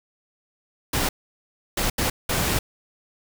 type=noise bursts at uneven times; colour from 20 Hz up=pink; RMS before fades=-23 dBFS; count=4; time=0.93-1.09 / 1.77-1.9 / 1.98-2.1 / 2.29-2.59 s; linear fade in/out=5 ms; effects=none